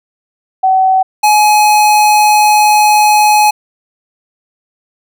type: tone pair in turn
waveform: sine / square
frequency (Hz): 758 / 843.5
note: F#5 / G#5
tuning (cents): +42 / +27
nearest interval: major second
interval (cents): 185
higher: second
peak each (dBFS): -6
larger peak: neither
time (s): 0.63-1.03 / 1.23-3.51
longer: second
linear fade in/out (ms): 10
effects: none